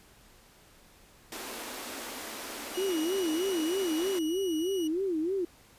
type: high-pass noise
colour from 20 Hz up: pink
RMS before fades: -40 dBFS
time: 1.32-4.19 s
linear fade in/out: 2 ms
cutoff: 220 Hz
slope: 96 dB/octave
type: tone with pitch glide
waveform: sawtooth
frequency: 2900 to 2917 Hz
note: F#7 to F#7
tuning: -35 to -25 cents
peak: -37 dBFS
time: 2.74-4.88 s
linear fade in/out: 10 ms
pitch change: +10 cents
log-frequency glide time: 3.11-3.19 s
type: tone with vibrato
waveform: sine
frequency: 349.2 Hz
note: F4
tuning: in tune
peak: -27 dBFS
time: 2.77-5.45 s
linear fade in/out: 5 ms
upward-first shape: sine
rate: 3.2 Hz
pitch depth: 210 cents each way
effects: pink hiss -58 dBFS RMS until 5.78 s + resampled to 32000 Hz